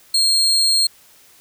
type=tone; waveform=35% pulse; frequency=4234 Hz; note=C8; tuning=20 cents sharp; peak=-12 dBFS; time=0.14-0.87 s; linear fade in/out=5 ms; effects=white hiss -50 dBFS RMS until 1.4 s